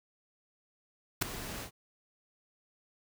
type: noise with ADSR envelope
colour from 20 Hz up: pink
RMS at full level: -23 dBFS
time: 1.21-1.71 s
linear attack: 13 ms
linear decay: 4 ms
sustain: -18 dB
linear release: 85 ms
effects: none